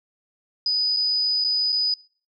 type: tone with dropouts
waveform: sine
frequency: 4977 Hz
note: D#8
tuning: in tune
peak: -19 dBFS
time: 0.66-1.94 s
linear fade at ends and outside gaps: 2 ms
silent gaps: 0.965-0.969 / 1.441-1.446 / 1.722-1.726 s
effects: noise-tail reverb RT60 0.5 s tail -25 dB re dry